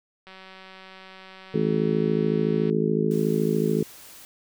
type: click train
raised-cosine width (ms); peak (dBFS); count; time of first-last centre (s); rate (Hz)
0.3; -29; 460; 0.27-2.699; 189
type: harmonic tone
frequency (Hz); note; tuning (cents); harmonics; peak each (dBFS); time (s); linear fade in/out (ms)
53.8; A1; -38; 3 / 4 / 5 / 6 / 7 / 8; -26 / -26 / -31 / -32 / -27 / -26; 1.54-3.83; 5
type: noise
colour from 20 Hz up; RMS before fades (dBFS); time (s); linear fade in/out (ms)
white; -46; 3.11-4.25; 0
effects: none